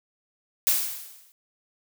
blue noise with exponential decay, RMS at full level -19 dBFS, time 0.67-1.32 s, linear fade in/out 0 ms, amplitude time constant 140 ms, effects none

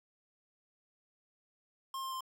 square tone with pitch steps, 1066 / 1056.8 / 1047.7 Hz, C6 / C6 / C6, +32 / +17 / +2 cents, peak -38 dBFS, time 1.94-2.207 s, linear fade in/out 2 ms, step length 89 ms, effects none

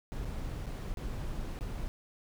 brown noise with dropouts, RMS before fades -37 dBFS, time 0.12-1.88 s, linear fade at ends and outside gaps 0 ms, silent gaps 0.248-0.254 / 0.659-0.666 / 0.94-0.972 / 1.589-1.609 s, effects none

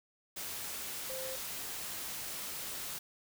sine tone in noise, 523.3 Hz, C5, in tune, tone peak -41 dBFS, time 1.09-1.36 s, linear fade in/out 10 ms, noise white, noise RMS -41 dBFS, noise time 0.36-2.99 s, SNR -3 dB, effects none

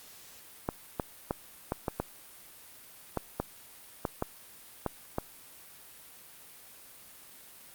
clicks, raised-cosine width 1 ms, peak -15 dBFS, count 12, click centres 0.689 / 0.998 / 1.309 / 1.721 / 1.882 / 2 / 3.173 / 3.4 / 4.052 / 4.224 / 4.863 / 5.184 s, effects white hiss -52 dBFS RMS until 7.74 s + Opus 48 kbps

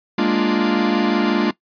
45% pulse chord, Bb dominant seventh, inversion third, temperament equal, 207.7 / 233.1 / 293.7 / 349.2 Hz, Ab3 / Bb3 / D4 / F4, 0 / 0 / 0 / 0 cents, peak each -21 dBFS, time 0.18-1.51 s, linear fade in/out 5 ms, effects noise-tail reverb RT60 0.1 s tail -18 dB re dry + resampled to 11025 Hz

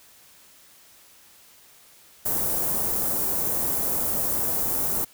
white band-stop noise, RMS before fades -25 dBFS, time 2.25-5.05 s, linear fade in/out 10 ms, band 780 to 12000 Hz, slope 12 dB/octave, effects white hiss -53 dBFS RMS until 5.13 s

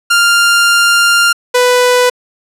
sawtooth tone pair in turn, 1396.9 / 495.7 Hz, F6 / B4, 0 / +6 cents, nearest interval octave + tritone, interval 1794 cents, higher first, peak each -3 dBFS, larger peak neither, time 0.1-1.33 / 1.54-2.1 s, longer first, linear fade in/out 10 ms, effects low-pass 12000 Hz 12 dB/octave

